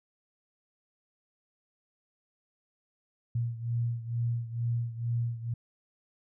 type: beating tone pair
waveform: sine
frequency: 117.2 / 119.4 Hz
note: A#2 / A#2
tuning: +10 / +42 cents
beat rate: 2.2 Hz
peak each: -30 / -34 dBFS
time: 3.35-5.54 s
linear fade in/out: 5 ms
effects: none